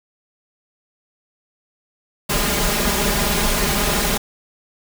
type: noise with comb filter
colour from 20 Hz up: pink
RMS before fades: -19 dBFS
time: 2.29-4.18 s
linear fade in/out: 10 ms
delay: 4.9 ms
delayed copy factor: +0.95
effects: none